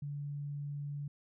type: tone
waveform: sine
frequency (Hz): 144.1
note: D3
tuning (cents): -33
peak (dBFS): -37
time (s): 0.02-1.08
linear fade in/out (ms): 5
effects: none